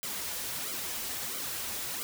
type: noise with flanger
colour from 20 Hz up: white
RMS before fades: -36 dBFS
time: 0.03-2.03 s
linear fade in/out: 0 ms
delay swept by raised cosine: 1.1 to 6.8 ms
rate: 1.5 Hz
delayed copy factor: -0.85
effects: none